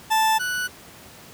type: tone pair in turn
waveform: 40% pulse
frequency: 880 / 1480 Hz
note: A5 / F#6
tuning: 0 / 0 cents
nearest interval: major sixth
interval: 900 cents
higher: second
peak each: -16 / -23 dBFS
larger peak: first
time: 0.1-0.39 / 0.39-0.68 s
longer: neither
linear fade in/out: 20 ms
effects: pink hiss -45 dBFS RMS until 1.33 s + high-pass 80 Hz 12 dB/octave